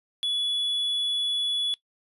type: tone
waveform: triangle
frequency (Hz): 3410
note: G#7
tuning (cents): +45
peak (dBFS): -23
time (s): 0.23-1.74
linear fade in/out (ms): 0
effects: noise-tail reverb RT60 0.1 s tail -21 dB re dry + resampled to 32000 Hz

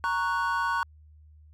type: chord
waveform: triangle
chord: F# major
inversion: first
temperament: equal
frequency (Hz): 932.3 / 1108.7 / 1480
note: A#5 / C#6 / F#6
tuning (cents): 0 / 0 / 0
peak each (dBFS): -27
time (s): 0.04-0.83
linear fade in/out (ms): 0
effects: added 76 Hz sine -50 dBFS peak until 1.53 s + MP3 96 kbps

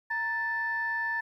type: tone pair together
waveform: sine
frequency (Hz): 932.3 / 1761.5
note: A#5 / A6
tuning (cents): 0 / +1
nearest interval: major seventh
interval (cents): 1101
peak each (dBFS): -34 / -28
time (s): 0.1-1.21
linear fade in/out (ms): 10
effects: tanh soft clip ceiling -21 dBFS + 11-bit

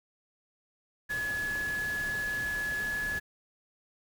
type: tone in noise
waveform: sine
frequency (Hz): 1699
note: G#6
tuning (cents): +39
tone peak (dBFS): -30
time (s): 1.09-3.2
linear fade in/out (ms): 20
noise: pink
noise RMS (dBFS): -42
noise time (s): 1.09-3.2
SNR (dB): +9
effects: none

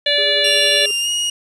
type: harmonic tone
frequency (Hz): 580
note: D5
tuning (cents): -22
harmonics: 1 / 3 / 4 / 5 / 6 / 7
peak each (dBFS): -20 / -22 / -26 / -20 / -19 / -20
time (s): 0.06-0.86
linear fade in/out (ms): 5
type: tone with tremolo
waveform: triangle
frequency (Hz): 411.7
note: G#4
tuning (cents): -15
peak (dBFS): -22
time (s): 0.18-0.91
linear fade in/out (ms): 2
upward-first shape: triangle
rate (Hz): 11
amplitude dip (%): 55
type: tone with pitch glide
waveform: sawtooth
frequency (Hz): 2797 to 2877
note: F7 to F#7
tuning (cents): +2 to -49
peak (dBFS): -14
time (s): 0.44-1.3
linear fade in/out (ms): 5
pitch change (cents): +49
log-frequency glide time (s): 1-1.09
effects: resampled to 24000 Hz + 7-bit

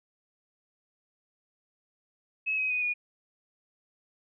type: tone with pitch steps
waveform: sine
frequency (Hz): 2575 / 2532 / 2490 / 2449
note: E7 / D#7 / D#7 / D#7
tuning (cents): -41 / +30 / +1 / -28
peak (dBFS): -26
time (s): 2.46-2.94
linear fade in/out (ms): 20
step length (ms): 120
effects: none

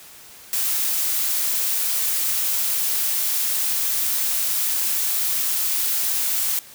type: noise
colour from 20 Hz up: blue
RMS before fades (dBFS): -22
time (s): 0.53-6.59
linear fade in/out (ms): 0
effects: white hiss -44 dBFS RMS until 6.74 s

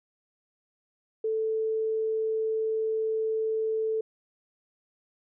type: tone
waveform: sine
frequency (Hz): 440.6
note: A4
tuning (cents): +2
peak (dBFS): -25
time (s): 1.24-4.01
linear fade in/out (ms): 5
effects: none

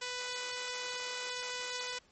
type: tone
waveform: 5% pulse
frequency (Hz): 496.4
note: B4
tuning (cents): +9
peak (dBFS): -25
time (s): 0.01-1.99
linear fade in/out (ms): 10
effects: pink hiss -66 dBFS RMS until 2.11 s + MP3 32 kbps

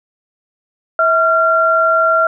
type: tone pair together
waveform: sine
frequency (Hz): 649.4 / 1376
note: E5 / F6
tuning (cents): -26 / -26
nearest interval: octave + minor second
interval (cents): 1300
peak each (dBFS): -14 / -11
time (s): 0.99-2.27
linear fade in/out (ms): 2
effects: none

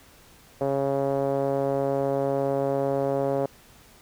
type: tone with low-pass filter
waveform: 5% pulse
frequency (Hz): 137.8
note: C#3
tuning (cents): -10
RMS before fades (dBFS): -25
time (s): 0.61-3.46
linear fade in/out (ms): 2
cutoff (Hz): 550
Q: 2.5
effects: pink hiss -53 dBFS RMS until 4.01 s

